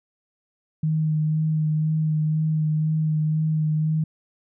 sine tone with vibrato, 155.56 Hz, D#3, in tune, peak -19 dBFS, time 0.83-4.04 s, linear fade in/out 5 ms, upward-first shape sine, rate 2 Hz, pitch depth 17 cents each way, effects none

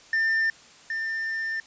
triangle tone pair in turn, 1796 / 1796 Hz, A6 / A6, +35 / +35 cents, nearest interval unison, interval 0 cents, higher neither, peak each -19 / -25 dBFS, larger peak first, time 0.13-0.5 / 0.9-1.6 s, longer second, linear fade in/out 2 ms, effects white hiss -51 dBFS RMS until 1.66 s + resampled to 16000 Hz

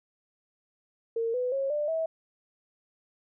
sine tone with pitch steps, 457.8 / 499.2 / 544.4 / 593.7 / 647.4 Hz, A#4 / B4 / C#5 / D5 / E5, -31 / +19 / -31 / +19 / -31 cents, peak -26 dBFS, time 1.16-2.06 s, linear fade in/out 5 ms, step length 180 ms, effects none

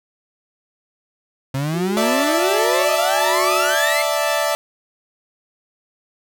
35% pulse exponential sweep, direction up, 130.81 to 2157 Hz, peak -18 dBFS, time 1.54-4.02 s, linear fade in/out 5 ms
sine tone with tremolo, 366.7 Hz, F#4, 15 cents flat, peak -23 dBFS, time 1.73-3.76 s, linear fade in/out 20 ms, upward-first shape sine, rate 1.3 Hz, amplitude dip 85%
sawtooth chord, D suspended second, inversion none, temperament equal, 587.3 / 659.3 / 880 Hz, D5 / E5 / A5, 0 / 0 / 0 cents, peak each -17 / -17 / -21 dBFS, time 1.97-4.55 s, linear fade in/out 0 ms
effects none

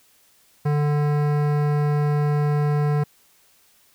sine tone with hard clipping, 147.5 Hz, D3, 8 cents sharp, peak -20 dBFS, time 0.65-3.04 s, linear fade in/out 10 ms, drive 17 dB, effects white hiss -58 dBFS RMS until 3.94 s

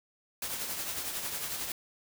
white noise with tremolo, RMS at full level -34 dBFS, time 0.42-1.72 s, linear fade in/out 2 ms, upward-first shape triangle, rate 11 Hz, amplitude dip 50%, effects none

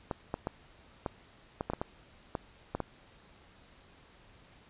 clicks, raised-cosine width 1 ms, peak -18 dBFS, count 11, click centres 0.112 / 0.341 / 0.471 / 1.062 / 1.609 / 1.7 / 1.735 / 1.815 / 2.352 / 2.75 / 2.803 s, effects pink hiss -59 dBFS RMS until 4.69 s + resampled to 8000 Hz

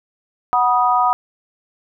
sine chord, B major, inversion second, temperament equal with one note detuned, 740 / 973 / 1244.5 Hz, F#5 / B5 / D#6, 0 / -26 / 0 cents, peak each -17 dBFS, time 0.53-1.13 s, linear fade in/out 0 ms, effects none

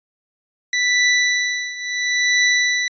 sawtooth tone with tremolo, 1975.5 Hz, B6, in tune, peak -9 dBFS, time 0.73-2.88 s, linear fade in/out 2 ms, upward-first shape triangle, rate 0.73 Hz, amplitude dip 85%, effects resampled to 16000 Hz

